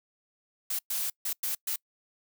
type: noise bursts at uneven times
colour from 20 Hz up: blue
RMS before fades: -31 dBFS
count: 5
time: 0.7-0.79 / 0.9-1.1 / 1.25-1.33 / 1.43-1.55 / 1.67-1.76 s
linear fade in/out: 5 ms
effects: noise-tail reverb RT60 0.1 s tail -26 dB re dry